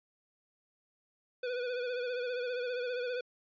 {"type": "tone with vibrato", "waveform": "square", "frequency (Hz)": 493.9, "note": "B4", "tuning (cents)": 0, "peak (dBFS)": -34, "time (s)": [1.43, 3.21], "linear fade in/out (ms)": 5, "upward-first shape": "sine", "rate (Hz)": 15, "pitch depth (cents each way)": 50, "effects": ["resampled to 11025 Hz"]}